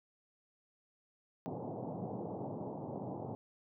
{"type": "band-pass noise", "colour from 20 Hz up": "pink", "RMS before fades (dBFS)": -42, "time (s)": [1.46, 3.35], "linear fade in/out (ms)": 0, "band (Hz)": [110, 880], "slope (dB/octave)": 48, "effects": []}